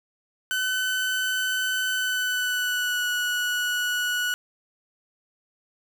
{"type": "tone with pitch glide", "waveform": "30% pulse", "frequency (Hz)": [1514, 1467.5], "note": ["F#6", "F#6"], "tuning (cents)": [39, -15], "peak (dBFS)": -21, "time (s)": [0.51, 4.34], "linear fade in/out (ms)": 0, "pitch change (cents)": -54, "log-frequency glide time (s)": [1.92, 3.08], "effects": []}